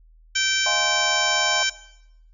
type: harmonic tone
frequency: 775 Hz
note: G5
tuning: 20 cents flat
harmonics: 2 / 3 / 4 / 5 / 6 / 7 / 8 / 9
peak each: -25 / -27 / -25 / -33 / -34 / -27 / -32 / -28 dBFS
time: 0.35-1.7 s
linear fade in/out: 10 ms
type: chord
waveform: sine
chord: F minor seventh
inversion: third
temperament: equal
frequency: 622.3 / 698.5 / 830.6 / 1046.5 Hz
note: Eb5 / F5 / Ab5 / C6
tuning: 0 / 0 / 0 / 0 cents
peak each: -30 dBFS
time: 0.66-1.63 s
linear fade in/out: 2 ms
effects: noise-tail reverb RT60 0.8 s tail -17 dB re dry + added 40 Hz sine -49 dBFS peak until 2.33 s